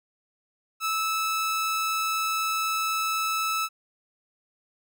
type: tone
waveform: sawtooth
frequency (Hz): 1308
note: E6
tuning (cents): -14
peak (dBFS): -21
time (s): 0.8-3.69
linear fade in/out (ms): 50
effects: none